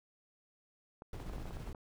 clicks, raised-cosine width 1 ms, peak -34 dBFS, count 11, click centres 1.021 / 1.144 / 1.201 / 1.297 / 1.335 / 1.382 / 1.456 / 1.508 / 1.57 / 1.675 / 1.748 s
brown noise with tremolo, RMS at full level -42 dBFS, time 1.13-1.73 s, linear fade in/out 2 ms, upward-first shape square, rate 15 Hz, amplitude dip 30%
effects none

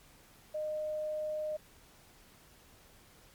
sine tone, 613 Hz, D#5, 26 cents flat, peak -33 dBFS, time 0.54-1.57 s, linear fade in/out 10 ms, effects pink hiss -60 dBFS RMS until 3.34 s + MP3 96 kbps

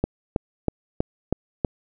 click train, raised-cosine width 2 ms, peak -7 dBFS, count 6, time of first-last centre 0.04-1.648 s, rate 3.11 Hz, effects none

